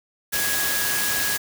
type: tone in noise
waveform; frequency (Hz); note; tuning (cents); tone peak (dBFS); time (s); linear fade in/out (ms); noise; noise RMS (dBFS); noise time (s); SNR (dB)
sine; 1661.2; G#6; 0; -27; 0.32-1.38; 20; white; -24; 0.32-1.38; -6
effects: none